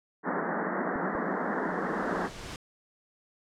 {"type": "band-pass noise", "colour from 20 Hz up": "pink", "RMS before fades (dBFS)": -31, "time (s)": [0.23, 2.3], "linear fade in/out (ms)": 50, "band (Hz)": [170, 1900], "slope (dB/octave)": 96}
{"type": "noise with exponential growth", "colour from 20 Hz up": "pink", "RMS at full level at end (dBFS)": -38, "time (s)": [0.81, 2.56], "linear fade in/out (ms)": 2, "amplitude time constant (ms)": 380}
{"type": "clicks", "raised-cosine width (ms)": 3, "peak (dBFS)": -28, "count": 2, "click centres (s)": [0.958, 1.152]}
{"effects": ["low-pass 7000 Hz 12 dB/octave"]}